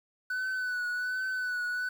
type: tone with vibrato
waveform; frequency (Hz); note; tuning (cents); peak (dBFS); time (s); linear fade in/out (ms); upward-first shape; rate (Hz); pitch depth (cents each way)
triangle; 1494; F#6; +16; -28; 0.3-1.89; 5; triangle; 1.3; 41
effects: 9-bit